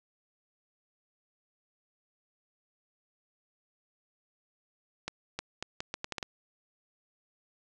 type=accelerating click train; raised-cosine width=0.2 ms; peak=-17 dBFS; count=9; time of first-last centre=5.08-6.228 s; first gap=310 ms; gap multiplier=0.76; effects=resampled to 22050 Hz + 8-bit